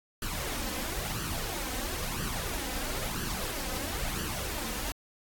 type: noise with flanger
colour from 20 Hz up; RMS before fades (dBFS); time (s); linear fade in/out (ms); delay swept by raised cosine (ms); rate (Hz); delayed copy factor
pink; -34; 0.22-4.92; 2; 0.66 to 3.96; 1; +0.65
effects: AAC 64 kbps